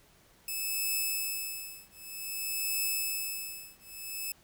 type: tone with tremolo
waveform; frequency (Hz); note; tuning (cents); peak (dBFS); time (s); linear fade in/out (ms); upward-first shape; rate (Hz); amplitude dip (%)
5% pulse; 2606; E7; -20; -19; 0.48-4.32; 2; triangle; 0.53; 100
effects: pink hiss -62 dBFS RMS until 4.43 s